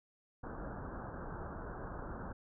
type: low-pass noise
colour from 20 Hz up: pink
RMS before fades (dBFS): -44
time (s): 0.43-2.33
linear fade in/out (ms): 10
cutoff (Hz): 1600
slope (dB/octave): 96
effects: none